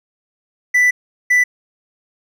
triangle tone bursts at uneven times, 1982 Hz, B6, 6 cents sharp, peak -8 dBFS, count 2, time 0.74-0.91 / 1.3-1.44 s, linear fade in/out 10 ms, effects none

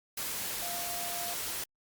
sine tone in noise, 698.5 Hz, F5, in tune, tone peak -40 dBFS, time 0.62-1.34 s, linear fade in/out 5 ms, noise white, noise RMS -36 dBFS, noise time 0.17-1.64 s, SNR -7 dB, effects Opus 48 kbps

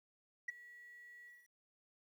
sine tone with ADSR envelope, 1936 Hz, B6, 35 cents flat, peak -33 dBFS, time 0.48-1.49 s, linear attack 8 ms, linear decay 17 ms, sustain -21 dB, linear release 220 ms, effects tanh soft clip ceiling -35 dBFS + 12-bit

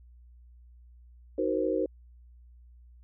sine chord, C half-diminished seventh, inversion first, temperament just, 314 / 376.7 / 470.9 / 523.3 Hz, Eb4 / Gb4 / Bb4 / C5, +16 / +31 / +18 / 0 cents, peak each -31 dBFS, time 1.38-1.86 s, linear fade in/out 5 ms, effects added 60 Hz sine -51 dBFS peak until 3.03 s

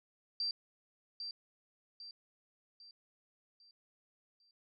sine tone with echo, 4699 Hz, D8, in tune, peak -33 dBFS, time 0.4-0.51 s, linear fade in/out 2 ms, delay 800 ms, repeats 5, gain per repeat -7 dB, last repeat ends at 4.51 s, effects none

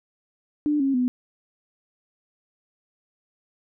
sine tone with pitch steps, 296.9 / 272.3 / 249.7 Hz, D4 / C#4 / B3, +19 / -31 / +19 cents, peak -19 dBFS, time 0.66-1.08 s, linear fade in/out 0 ms, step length 140 ms, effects none

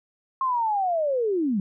sine linear sweep, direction down, 1076 to 182.9 Hz, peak -21 dBFS, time 0.41-1.6 s, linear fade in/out 2 ms, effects none

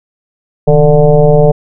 sine tone with frequency modulation, 300 Hz, D4, 37 cents sharp, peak -3 dBFS, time 0.67-1.52 s, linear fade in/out 10 ms, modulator 145 Hz, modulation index 2.4, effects none

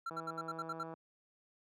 triangle tone bursts, 1357 Hz, E6, 50 cents sharp, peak -35 dBFS, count 8, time 0.06-0.833 s, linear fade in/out 5 ms, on 38 ms, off 67 ms
click train, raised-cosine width 1 ms, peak -33 dBFS, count 136, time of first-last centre 0.11-0.938 s, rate 163 Hz
effects high-pass 150 Hz 12 dB/octave

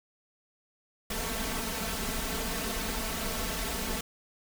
pink noise with comb filter, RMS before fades -33 dBFS, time 1.1-4.01 s, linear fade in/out 5 ms, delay 4.5 ms, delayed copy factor +1, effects none

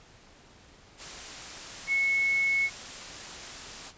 sine tone in noise, 2195 Hz, C#7, 18 cents flat, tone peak -23 dBFS, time 1.87-2.7 s, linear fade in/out 50 ms, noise white, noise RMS -41 dBFS, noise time 0.97-3.93 s, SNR +15 dB, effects pink hiss -55 dBFS RMS until 3.97 s + resampled to 16000 Hz

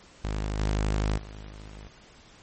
sawtooth tone with level steps, 51.91 Hz, G#1, in tune, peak -24 / -20 / -36 / -38 dBFS, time 0.24-1.88 s, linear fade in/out 5 ms, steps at 0.59 / 1.17 / 1.49 s, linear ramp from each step 10 ms, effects pink hiss -53 dBFS RMS until 2.42 s + MP3 32 kbps

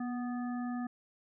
harmonic tone with a mistuned harmonic, 246.9 Hz, B3, in tune, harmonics 1 / 3 / 5 / 7, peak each -34 / -44 / -48 / -51 dBFS, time 0-0.87 s, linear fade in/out 5 ms, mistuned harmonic 1, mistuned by -25 cents, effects none

